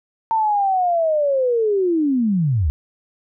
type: linear sweep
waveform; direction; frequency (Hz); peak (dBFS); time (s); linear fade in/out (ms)
sine; down; 907 to 65.6; -15; 0.31-2.7; 0
effects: none